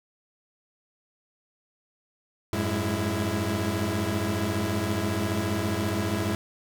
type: tone cluster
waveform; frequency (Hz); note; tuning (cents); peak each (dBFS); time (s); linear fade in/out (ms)
sawtooth; 91.6 / 106.3 / 206.1 / 331.1; F#2 / G#2 / G#3 / E4; -17 / +41 / -13 / +8; -27; 2.53-6.35; 0
effects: none